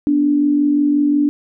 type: tone pair together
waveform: sine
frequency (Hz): 246.1 / 291.7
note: B3 / D4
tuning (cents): -6 / -12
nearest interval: minor third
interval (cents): 294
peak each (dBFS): -21 / -12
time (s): 0.07-1.29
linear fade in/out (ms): 0
effects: none